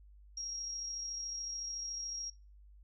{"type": "tone with amplitude modulation", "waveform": "sine", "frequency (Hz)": 5610, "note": "F8", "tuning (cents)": 7, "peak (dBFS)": -37, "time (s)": [0.37, 2.3], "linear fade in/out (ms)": 5, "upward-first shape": "sine", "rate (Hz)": 33.8, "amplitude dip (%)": 30, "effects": ["noise-tail reverb RT60 0.3 s tail -20 dB re dry", "added 50 Hz sine -55 dBFS peak until 2.83 s"]}